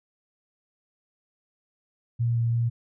sine tone with pitch steps, 117.8 / 116.5 / 117.5 Hz, A#2 / A#2 / A#2, +19 / -1 / +14 cents, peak -21 dBFS, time 2.19-2.7 s, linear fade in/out 20 ms, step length 170 ms, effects none

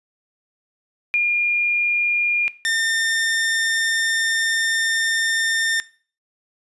sine / sawtooth tone pair in turn, 2415 / 1809.2 Hz, D7 / A6, +48 / +48 cents, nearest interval perfect fourth, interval 500 cents, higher first, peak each -15 dBFS, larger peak neither, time 1.14-2.48 / 2.65-5.8 s, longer second, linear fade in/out 0 ms, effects noise-tail reverb RT60 0.4 s tail -18 dB re dry + resampled to 24000 Hz

